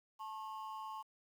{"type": "ring-modulated tone", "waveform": "triangle", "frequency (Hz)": 979, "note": "B5", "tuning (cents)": -15, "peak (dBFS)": -38, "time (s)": [0.19, 1.03], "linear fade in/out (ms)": 20, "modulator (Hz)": 105, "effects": ["11-bit"]}